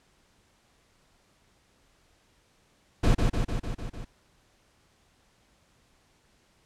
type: noise with echo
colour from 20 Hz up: brown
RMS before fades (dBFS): -20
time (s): 3.03-3.15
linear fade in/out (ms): 10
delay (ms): 150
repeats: 6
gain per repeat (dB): -3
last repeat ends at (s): 4.05
effects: pink hiss -65 dBFS RMS until 6.65 s + low-pass 9000 Hz 12 dB/octave